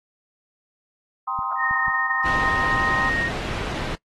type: chord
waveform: sine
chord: C minor seventh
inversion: second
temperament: just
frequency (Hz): 784.9 / 941.9 / 1046.5 / 1255.8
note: G5 / Bb5 / C6 / Eb6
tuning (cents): +2 / +18 / 0 / +16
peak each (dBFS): -32 / -32 / -27 / -28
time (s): 1.27-3.1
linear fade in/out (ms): 10
type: clicks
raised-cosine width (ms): 5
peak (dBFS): -25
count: 4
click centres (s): 1.39 / 1.711 / 1.882 / 2.59
type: tone with pitch glide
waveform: sine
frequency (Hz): 1846 to 1862.1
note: A#6 to A#6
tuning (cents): -17 to -2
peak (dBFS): -22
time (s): 1.57-3.31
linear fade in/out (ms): 50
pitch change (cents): +15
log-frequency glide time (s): 2.27-2.94
type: low-pass noise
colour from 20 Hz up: pink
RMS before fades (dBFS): -29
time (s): 2.24-3.96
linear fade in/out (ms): 20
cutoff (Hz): 3600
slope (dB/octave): 12
effects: noise-tail reverb RT60 0.1 s tail -23 dB re dry + AAC 32 kbps